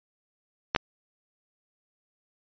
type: clicks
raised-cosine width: 0.3 ms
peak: -6 dBFS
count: 2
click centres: 0.749 / 0.762 s
effects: resampled to 11025 Hz